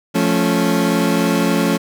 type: chord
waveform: 30% pulse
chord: F augmented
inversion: none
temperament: equal with one note detuned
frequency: 174.61 / 218.2 / 277.2 Hz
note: F3 / A3 / C#4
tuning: 0 / -14 / 0 cents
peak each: -16 dBFS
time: 0.14-1.78 s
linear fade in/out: 20 ms
effects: none